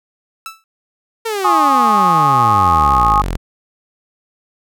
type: tone with exponential decay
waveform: sawtooth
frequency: 1318.5 Hz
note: E6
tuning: in tune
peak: -19 dBFS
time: 0.46-0.64 s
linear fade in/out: 1 ms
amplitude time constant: 38 ms
type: exponential sweep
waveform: sawtooth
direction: down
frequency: 463.7 to 40.2 Hz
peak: -14 dBFS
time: 1.25-3.37 s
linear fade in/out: 10 ms
type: chord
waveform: sine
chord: Ab suspended fourth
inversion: none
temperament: equal with one note detuned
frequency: 830.6 / 1088.4 / 1244.5 Hz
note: Ab5 / Db6 / Eb6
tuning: 0 / -32 / 0 cents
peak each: -14 dBFS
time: 1.44-3.22 s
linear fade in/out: 10 ms
effects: none